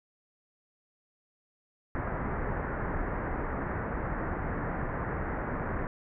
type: low-pass noise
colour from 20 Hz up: pink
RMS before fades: -33 dBFS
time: 1.95-5.87 s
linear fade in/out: 0 ms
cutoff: 1900 Hz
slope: 48 dB/octave
effects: none